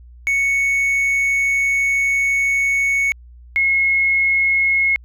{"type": "tone pair in turn", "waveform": ["triangle", "sine"], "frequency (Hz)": [2217, 2170], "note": ["C#7", "C#7"], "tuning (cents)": [0, -37], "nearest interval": "unison", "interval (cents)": 37, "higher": "first", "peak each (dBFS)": -13, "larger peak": "neither", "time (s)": [[0.27, 3.12], [3.56, 4.96]], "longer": "first", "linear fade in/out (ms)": 0, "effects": ["added 60 Hz sine -39 dBFS peak until 5.04 s"]}